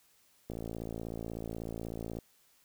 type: click train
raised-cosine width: 2 ms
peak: -26 dBFS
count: 96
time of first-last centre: 0.5-2.187 s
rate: 56.3 Hz
effects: white hiss -67 dBFS RMS until 2.64 s